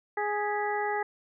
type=harmonic tone with a mistuned harmonic; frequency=415.3 Hz; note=G#4; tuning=in tune; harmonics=1 / 2 / 3 / 4 / 5; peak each=-32 / -30 / -39 / -37 / -36 dBFS; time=0.17-1.03 s; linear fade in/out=5 ms; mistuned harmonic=5; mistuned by=-95 cents; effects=none